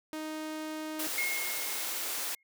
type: tone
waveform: sawtooth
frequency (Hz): 311.1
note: D#4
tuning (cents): 0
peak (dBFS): -32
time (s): 0.13-1.07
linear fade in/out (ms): 0
type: high-pass noise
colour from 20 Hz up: white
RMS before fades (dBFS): -35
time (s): 0.99-2.35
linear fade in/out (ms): 5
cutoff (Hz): 280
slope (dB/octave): 24
type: tone with exponential decay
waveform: sine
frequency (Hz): 2153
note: C7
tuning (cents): +49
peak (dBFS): -28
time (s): 1.18-2.43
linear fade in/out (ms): 2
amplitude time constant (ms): 270
effects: none